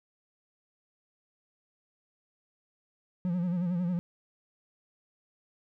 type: tone with vibrato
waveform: triangle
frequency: 176.8 Hz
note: F3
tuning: 22 cents sharp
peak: -25 dBFS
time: 3.25-3.99 s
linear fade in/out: 0 ms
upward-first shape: sine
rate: 11 Hz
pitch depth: 75 cents each way
effects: none